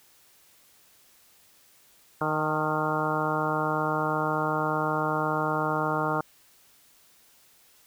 harmonic tone with a mistuned harmonic, 154.7 Hz, D#3, 10 cents flat, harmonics 1 / 2 / 3 / 4 / 5 / 6 / 7 / 8 / 9, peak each -33 / -33 / -33 / -33 / -33 / -33 / -33 / -33 / -33 dBFS, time 2.21-6.21 s, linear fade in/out 2 ms, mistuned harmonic 6, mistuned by -34 cents, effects white hiss -59 dBFS RMS until 7.86 s

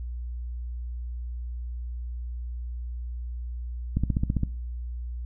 click train, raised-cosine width 5 ms, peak -12 dBFS, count 8, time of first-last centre 3.97-4.434 s, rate 15.1 Hz, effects noise-tail reverb RT60 0.4 s tail -19 dB re dry + added 60 Hz sine -31 dBFS peak until 5.25 s

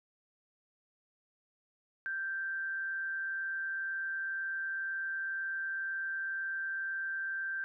sine tone with amplitude modulation, 1568 Hz, G6, in tune, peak -32 dBFS, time 2.06-7.64 s, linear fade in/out 0 ms, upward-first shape sine, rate 162 Hz, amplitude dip 35%, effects none

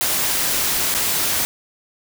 white noise with dropouts, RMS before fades -20 dBFS, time 0.01-1.45 s, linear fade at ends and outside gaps 0 ms, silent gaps 0.941-0.948 s, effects none

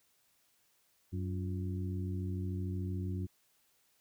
harmonic tone with a mistuned harmonic, 93.7 Hz, F#2, 22 cents sharp, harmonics 1 / 2 / 3 / 4, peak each -35 / -41 / -45 / -47 dBFS, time 1.12-3.27 s, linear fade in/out 20 ms, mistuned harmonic 4, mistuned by -99 cents, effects white hiss -72 dBFS RMS until 4 s

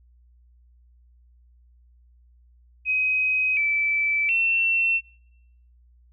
sine tone with pitch steps, 2525 / 2317 / 2701 Hz, D#7 / D7 / E7, +25 / -24 / +42 cents, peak -19 dBFS, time 2.85-5.01 s, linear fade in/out 50 ms, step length 720 ms, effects noise-tail reverb RT60 0.8 s tail -23 dB re dry + added 60 Hz sine -53 dBFS peak until 6.12 s

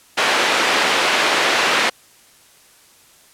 white band-pass noise, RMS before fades -17 dBFS, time 0.17-1.9 s, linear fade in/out 10 ms, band 340 to 2700 Hz, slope 12 dB/octave, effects white hiss -50 dBFS RMS until 3.33 s + low-pass 12000 Hz 12 dB/octave

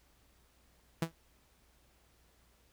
sawtooth tone with exponential decay, 164.81 Hz, E3, in tune, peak -24 dBFS, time 1.02-1.12 s, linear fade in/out 5 ms, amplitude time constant 20 ms, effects added 60 Hz sine -69 dBFS peak until 2.72 s + pink hiss -69 dBFS RMS until 2.72 s

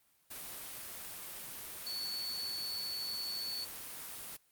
sine tone in noise, 4445 Hz, C#8, 4 cents sharp, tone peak -37 dBFS, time 1.86-3.65 s, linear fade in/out 10 ms, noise white, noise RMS -45 dBFS, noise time 0.3-4.37 s, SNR +5 dB, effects white hiss -71 dBFS RMS until 4.51 s + Opus 32 kbps

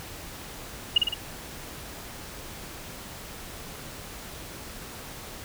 sine tone with echo, 2863 Hz, F7, 42 cents sharp, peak -14 dBFS, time 0.96-0.98 s, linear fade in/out 5 ms, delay 54 ms, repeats 3, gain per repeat -4 dB, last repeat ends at 1.142 s, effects pink hiss -41 dBFS RMS until 5.44 s

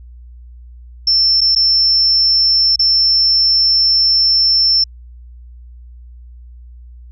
sine tone with dropouts, 5360 Hz, E8, 28 cents sharp, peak -9 dBFS, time 1.07-4.84 s, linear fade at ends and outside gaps 5 ms, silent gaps 1.408-1.413 / 1.551-1.56 / 2.76-2.792 s, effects added 60 Hz sine -34 dBFS peak until 7.11 s

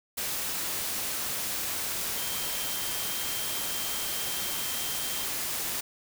sine tone in noise, 3161 Hz, G7, 14 cents sharp, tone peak -40 dBFS, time 2.17-5.25 s, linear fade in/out 10 ms, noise white, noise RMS -32 dBFS, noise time 0.17-5.81 s, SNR -11 dB, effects none

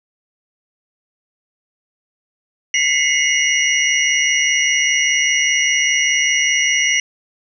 sine tone cluster, 2018 / 2163 / 2862 / 5820 Hz, B6 / C#7 / F7 / F#8, +37 / -43 / +42 / -29 cents, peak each -19 dBFS, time 2.74-7 s, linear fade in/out 2 ms, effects none

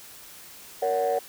sine chord, F# major, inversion first, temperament equal with one note detuned, 466.2 / 566.3 / 740 Hz, A#4 / C#5 / F#5, 0 / +37 / 0 cents, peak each -25 dBFS, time 0.82-1.19 s, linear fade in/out 5 ms, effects tanh soft clip ceiling -17 dBFS + white hiss -46 dBFS RMS until 1.28 s

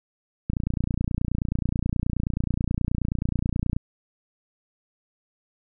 click train, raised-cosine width 5 ms, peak -12 dBFS, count 97, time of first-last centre 0.5-3.765 s, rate 29.4 Hz, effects none

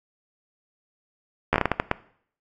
slowing click train, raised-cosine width 0.5 ms, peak -4 dBFS, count 9, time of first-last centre 1.53-1.914 s, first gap 12 ms, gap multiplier 1.38, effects noise-tail reverb RT60 0.6 s tail -19 dB re dry + AAC 64 kbps

